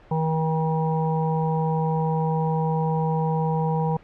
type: harmonic tone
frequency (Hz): 159.6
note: D#3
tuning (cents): +44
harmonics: 1 / 3 / 5 / 6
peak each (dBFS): -22 / -28 / -29 / -30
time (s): 0.11-3.97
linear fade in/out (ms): 5
effects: pink hiss -50 dBFS RMS until 4.03 s + low-pass 2000 Hz 12 dB/octave